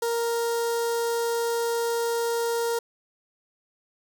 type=tone with notch filter; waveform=sawtooth; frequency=466.2 Hz; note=A#4; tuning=in tune; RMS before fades=-26 dBFS; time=0.02-2.79 s; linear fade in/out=5 ms; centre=2400 Hz; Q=0.92; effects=none